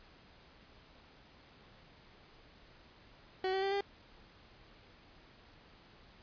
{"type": "tone with pitch steps", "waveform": "30% pulse", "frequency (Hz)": [375.9, 383.8, 391.9, 400.1], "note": ["F#4", "G4", "G4", "G4"], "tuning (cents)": [27, -37, 0, 35], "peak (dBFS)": -29, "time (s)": [3.44, 3.808], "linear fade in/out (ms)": 2, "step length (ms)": 92, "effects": ["pink hiss -60 dBFS RMS until 6.22 s", "resampled to 11025 Hz"]}